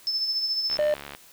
sine tone with tremolo, 5260 Hz, E8, 5 cents flat, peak -22 dBFS, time 0.07-0.77 s, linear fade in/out 0 ms, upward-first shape sine, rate 14 Hz, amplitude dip 45%
click train, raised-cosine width 0.3 ms, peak -21 dBFS, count 33, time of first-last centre 0.7-1.149 s, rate 71.2 Hz
triangle tone, 601 Hz, D5, 40 cents sharp, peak -18 dBFS, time 0.79-0.94 s, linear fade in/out 0 ms
effects white hiss -52 dBFS RMS until 1.32 s

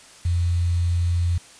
sine tone with quantisation, 86.7 Hz, F2, 12 cents flat, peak -18 dBFS, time 0.25-1.38 s, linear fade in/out 5 ms, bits 7, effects white hiss -47 dBFS RMS until 1.59 s + resampled to 22050 Hz

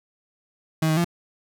35% pulse tone with pitch steps, 159 / 157 / 171.6 Hz, D#3 / D#3 / F3, +38 / +16 / -30 cents, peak -17 dBFS, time 0.82-1.045 s, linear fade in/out 5 ms, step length 75 ms, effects none

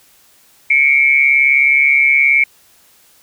sine tone pair together, 2182 / 2321 Hz, C#7 / D7, -28 / -21 cents, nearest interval minor second, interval 107 cents, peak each -11 dBFS, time 0.7-2.44 s, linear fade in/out 5 ms, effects white hiss -50 dBFS RMS until 3.22 s

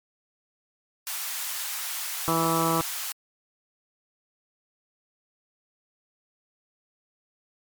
white high-pass noise, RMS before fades -32 dBFS, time 1.07-3.12 s, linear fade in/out 0 ms, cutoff 780 Hz, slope 24 dB/octave
harmonic tone, 164.2 Hz, E3, 6 cents flat, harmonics 1 / 2 / 3 / 4 / 5 / 6 / 7 / 8, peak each -29 / -28 / -31 / -33 / -33 / -30 / -29 / -31 dBFS, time 2.28-2.81 s, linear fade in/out 0 ms
effects MP3 96 kbps

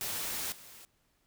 white noise with level steps, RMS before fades -36 / -52 dBFS, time 0.01-0.85 s, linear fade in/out 0 ms, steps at 0.52 s, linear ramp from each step 2 ms, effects pink hiss -73 dBFS RMS until 1.26 s

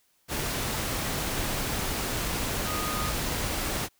sine tone in noise, 1237 Hz, D#6, 10 cents flat, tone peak -33 dBFS, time 2.64-3.14 s, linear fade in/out 50 ms, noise pink, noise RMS -30 dBFS, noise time 0.28-3.89 s, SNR -6 dB, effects white hiss -68 dBFS RMS until 3.99 s

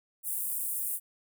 pink high-pass noise, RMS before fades -33 dBFS, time 0.23-1 s, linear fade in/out 50 ms, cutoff 8900 Hz, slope 48 dB/octave, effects none

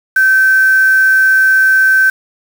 sine tone with quantisation, 1544 Hz, G6, 27 cents flat, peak -6 dBFS, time 0.16-2.1 s, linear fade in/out 5 ms, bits 4, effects none

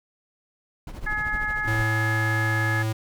brown noise with tremolo, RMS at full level -30 dBFS, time 0.87-1.84 s, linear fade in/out 2 ms, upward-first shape triangle, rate 13 Hz, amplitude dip 80%
harmonic tone, 423.3 Hz, G#4, 33 cents sharp, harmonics 2 / 3 / 4 / 5, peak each -35 / -35 / -25 / -36 dBFS, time 1.06-2.83 s, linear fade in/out 10 ms
square tone, 110 Hz, A2, in tune, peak -24 dBFS, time 1.67-2.93 s, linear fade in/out 10 ms
effects none

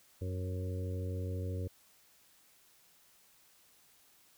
harmonic tone with a mistuned harmonic, 92.5 Hz, F#2, in tune, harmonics 1 / 2 / 3 / 4 / 5 / 6, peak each -35 / -48 / -47 / -49 / -46 / -50 dBFS, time 0.21-1.68 s, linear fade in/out 10 ms, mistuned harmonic 6, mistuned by -18 cents, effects white hiss -65 dBFS RMS until 4.37 s

